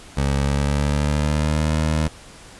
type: tone with pitch glide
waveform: 20% pulse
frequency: 69.4 to 77.9 Hz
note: C#2 to D#2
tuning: +3 to +3 cents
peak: -13 dBFS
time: 0.17-2.08 s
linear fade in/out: 5 ms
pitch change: +200 cents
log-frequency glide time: 0.37-1.74 s
effects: pink hiss -43 dBFS RMS until 2.59 s + resampled to 24000 Hz